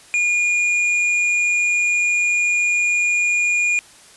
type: tone with tanh clipping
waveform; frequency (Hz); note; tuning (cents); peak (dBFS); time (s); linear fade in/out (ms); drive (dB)
sine; 2431; D#7; -41; -17; 0.14-3.79; 0; 10
effects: white hiss -46 dBFS RMS until 4.16 s + resampled to 24000 Hz